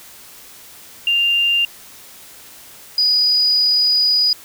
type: tone pair in turn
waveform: sine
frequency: 2793 / 4931 Hz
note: F7 / D#8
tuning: -1 / -16 cents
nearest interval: minor seventh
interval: 985 cents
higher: second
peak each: -13 / -12 dBFS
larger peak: second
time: 1.07-1.65 / 2.98-4.33 s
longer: second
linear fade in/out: 2 ms
effects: white hiss -41 dBFS RMS until 4.44 s